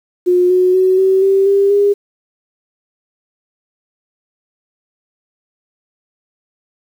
sine tone with pitch steps, 358.8 / 366.1 / 373.6 / 381.2 / 389 / 397 / 405.1 Hz, F4 / F#4 / F#4 / G4 / G4 / G4 / G#4, +47 / -18 / +17 / -48 / -13 / +22 / -43 cents, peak -8 dBFS, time 0.26-1.94 s, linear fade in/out 20 ms, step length 240 ms, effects 7-bit

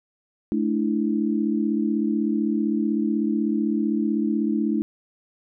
sine chord, A suspended fourth, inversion none, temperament equal with one note detuned, 217 / 293.7 / 329.6 Hz, A3 / D4 / E4, -24 / 0 / 0 cents, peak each -23 / -25 / -26 dBFS, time 0.52-4.82 s, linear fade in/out 0 ms, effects none

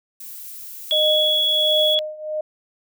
violet noise, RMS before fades -36 dBFS, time 0.2-1.95 s, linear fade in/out 5 ms
sine tone, 3364 Hz, G#7, 22 cents sharp, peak -16 dBFS, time 0.91-1.99 s, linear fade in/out 0 ms
sine tone with tremolo, 615 Hz, D#5, 20 cents flat, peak -17 dBFS, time 0.92-2.41 s, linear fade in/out 5 ms, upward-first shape triangle, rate 1.4 Hz, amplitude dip 90%
effects none

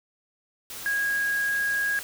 sine tone in noise, 1643 Hz, G#6, 19 cents flat, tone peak -23 dBFS, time 0.86-1.99 s, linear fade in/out 0 ms, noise white, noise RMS -38 dBFS, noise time 0.7-2.03 s, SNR +12 dB, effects none

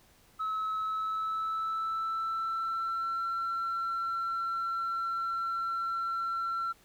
sine tone with pitch glide, 1292 to 1353.9 Hz, E6 to E6, -35 to +46 cents, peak -28 dBFS, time 0.39-6.73 s, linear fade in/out 20 ms, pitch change +81 cents, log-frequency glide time 0.77-3.23 s, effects tanh soft clip ceiling -28 dBFS + pink hiss -62 dBFS RMS until 6.84 s

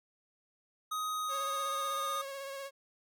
square tone with pitch glide, 1254 to 1228.2 Hz, D#6 to D#6, +13 to -23 cents, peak -34 dBFS, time 0.91-2.22 s, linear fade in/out 10 ms, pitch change -36 cents, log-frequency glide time 1.15-2.07 s
sawtooth tone with vibrato, 549 Hz, C#5, 17 cents flat, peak -36 dBFS, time 1.28-2.71 s, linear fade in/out 50 ms, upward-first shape sine, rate 16 Hz, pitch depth 25 cents each way
effects none

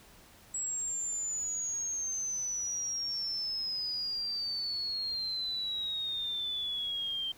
sine exponential sweep, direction down, 7760 to 3136 Hz, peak -32 dBFS, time 0.54-7.32 s, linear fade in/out 5 ms, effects pink hiss -57 dBFS RMS until 7.37 s

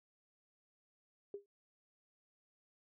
sine tone with exponential decay, 403.2 Hz, G4, 49 cents sharp, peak -38 dBFS, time 1.34-1.46 s, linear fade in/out 2 ms, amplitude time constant 25 ms, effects none

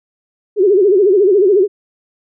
sine tone with vibrato, 391.3 Hz, G4, 3 cents flat, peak -7 dBFS, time 0.56-1.68 s, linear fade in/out 50 ms, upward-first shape sine, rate 14 Hz, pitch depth 150 cents each way, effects none

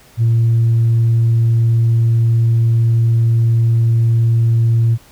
sine tone, 115.2 Hz, A#2, 20 cents flat, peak -8 dBFS, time 0.17-4.98 s, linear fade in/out 50 ms, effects tanh soft clip ceiling -7 dBFS + pink hiss -46 dBFS RMS until 5.11 s

